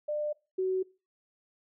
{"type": "tone pair in turn", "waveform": "sine", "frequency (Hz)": [598, 374.8], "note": ["D5", "F#4"], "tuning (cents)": [31, 22], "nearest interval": "minor sixth", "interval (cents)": 809, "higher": "first", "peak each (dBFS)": [-29, -26], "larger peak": "second", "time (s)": [[0.08, 0.33], [0.58, 0.83]], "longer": "neither", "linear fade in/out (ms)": 10, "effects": ["noise-tail reverb RT60 0.3 s tail -22 dB re dry"]}